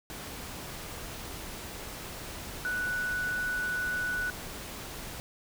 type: tone in noise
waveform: sine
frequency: 1480 Hz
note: F#6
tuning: in tune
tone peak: -29 dBFS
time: 2.65-4.3 s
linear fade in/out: 0 ms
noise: pink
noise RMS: -41 dBFS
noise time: 0.1-5.2 s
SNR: +9 dB
effects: none